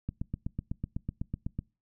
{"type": "click train", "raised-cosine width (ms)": 5, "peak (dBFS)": -20, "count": 13, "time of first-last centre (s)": [0.09, 1.59], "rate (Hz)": 8, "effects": ["noise-tail reverb RT60 0.3 s tail -25 dB re dry"]}